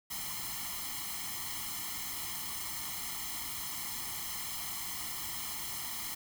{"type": "noise with comb filter", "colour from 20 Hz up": "white", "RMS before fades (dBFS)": -39, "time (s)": [0.1, 6.15], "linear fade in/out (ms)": 10, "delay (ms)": 0.96, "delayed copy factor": 0.95, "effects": []}